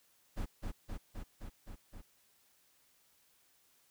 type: noise with echo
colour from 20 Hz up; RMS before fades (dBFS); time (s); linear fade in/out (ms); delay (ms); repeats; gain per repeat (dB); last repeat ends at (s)
brown; -37; 0.36-0.46; 20; 260; 6; -2; 2.02
effects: white hiss -70 dBFS RMS until 3.9 s